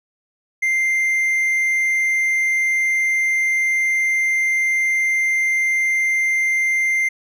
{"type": "tone", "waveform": "triangle", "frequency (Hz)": 2093, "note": "C7", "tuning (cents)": 0, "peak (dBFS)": -14, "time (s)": [0.62, 7.09], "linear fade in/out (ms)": 10, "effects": []}